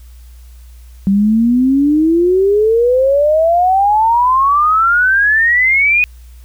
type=exponential sweep; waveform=sine; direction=up; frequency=192.2 to 2500 Hz; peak=-8 dBFS; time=1.07-6.04 s; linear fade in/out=0 ms; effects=added 60 Hz sine -34 dBFS peak until 6.44 s + white hiss -51 dBFS RMS until 6.44 s